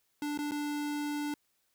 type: tone with dropouts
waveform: square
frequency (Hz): 293.7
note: D4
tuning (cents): 0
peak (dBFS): -33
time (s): 0.22-1.34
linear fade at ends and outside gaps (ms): 2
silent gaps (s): 0.376-0.388 / 0.511-0.518
effects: white hiss -75 dBFS RMS until 1.74 s